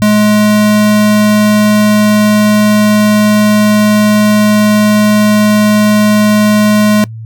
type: tone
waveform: square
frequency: 210.8 Hz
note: G#3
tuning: 26 cents sharp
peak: -6 dBFS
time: 0.02-7.04 s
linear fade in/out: 0 ms
effects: noise-tail reverb RT60 0.1 s tail -22 dB re dry + added 112 Hz sine -22 dBFS peak until 7.25 s